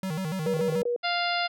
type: tone with vibrato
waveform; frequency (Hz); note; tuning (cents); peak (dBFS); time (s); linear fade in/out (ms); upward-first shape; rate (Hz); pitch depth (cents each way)
square; 172.1; F3; -25; -29; 0.03-0.82; 2; square; 6.9; 170
type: tone bursts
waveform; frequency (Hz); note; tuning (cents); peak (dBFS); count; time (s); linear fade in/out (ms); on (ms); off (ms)
sine; 481.3; B4; -45; -24; 4; 0.46-0.963; 2; 110; 21
type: harmonic tone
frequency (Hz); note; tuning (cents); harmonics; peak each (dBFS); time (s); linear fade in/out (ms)
698.5; F5; 0; 1 / 2 / 3 / 4 / 5 / 6 / 7; -28 / -31 / -33 / -34 / -35 / -36 / -36; 1.03-1.48; 20
effects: none